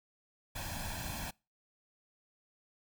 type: noise with comb filter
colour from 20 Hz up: pink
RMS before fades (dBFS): -40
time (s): 0.55-1.31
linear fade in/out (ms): 10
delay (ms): 1.2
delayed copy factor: +0.75
effects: noise-tail reverb RT60 0.3 s tail -26 dB re dry